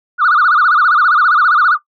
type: tone with vibrato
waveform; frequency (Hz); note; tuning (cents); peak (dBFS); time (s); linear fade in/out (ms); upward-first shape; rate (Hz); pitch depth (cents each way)
sine; 1318.5; E6; 0; -6; 0.18-1.78; 50; sine; 15; 210
effects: noise-tail reverb RT60 0.1 s tail -17 dB re dry + tanh soft clip ceiling -4 dBFS